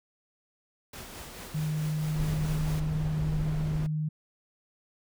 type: noise with tremolo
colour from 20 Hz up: pink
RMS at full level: -42 dBFS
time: 0.93-2.8 s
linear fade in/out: 5 ms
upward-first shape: sine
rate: 4.6 Hz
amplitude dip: 30%
type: tone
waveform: sine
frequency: 154 Hz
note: D#3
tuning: 17 cents flat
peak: -27 dBFS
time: 1.54-4.09 s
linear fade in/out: 10 ms
type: noise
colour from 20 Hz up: brown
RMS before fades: -34 dBFS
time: 2.15-3.87 s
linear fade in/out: 10 ms
effects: none